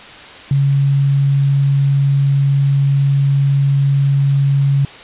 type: tone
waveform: sine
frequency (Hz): 139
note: C#3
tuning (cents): +5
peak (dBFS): -10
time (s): 0.51-4.85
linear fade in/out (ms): 2
effects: white hiss -35 dBFS RMS until 5.03 s + resampled to 8000 Hz